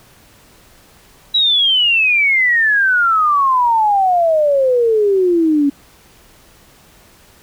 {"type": "exponential sweep", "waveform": "sine", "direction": "down", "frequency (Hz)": [3921, 277.2], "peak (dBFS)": -10, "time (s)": [1.34, 5.7], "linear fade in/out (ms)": 10, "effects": ["pink hiss -47 dBFS RMS until 7.42 s"]}